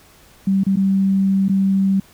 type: tone with dropouts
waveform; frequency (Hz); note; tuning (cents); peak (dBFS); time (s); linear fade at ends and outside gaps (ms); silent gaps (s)
sine; 193.8; G3; -20; -13; 0.47-2; 5; 0.636-0.665 / 0.759-0.769 / 1.484-1.494
effects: pink hiss -49 dBFS RMS until 2.13 s